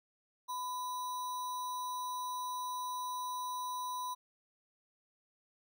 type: tone with sample-and-hold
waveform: sine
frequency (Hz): 1000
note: B5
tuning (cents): +21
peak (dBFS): -36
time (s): 0.48-4.15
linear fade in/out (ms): 20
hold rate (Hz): 4900
effects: none